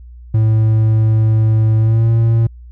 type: tone with pitch glide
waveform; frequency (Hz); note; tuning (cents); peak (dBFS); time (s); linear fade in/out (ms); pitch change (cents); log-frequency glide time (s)
triangle; 110 to 114.21; A2 to A#2; 0 to -35; -7; 0.34-2.47; 5; +65; 1.78-2.09
effects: added 60 Hz sine -33 dBFS peak until 2.71 s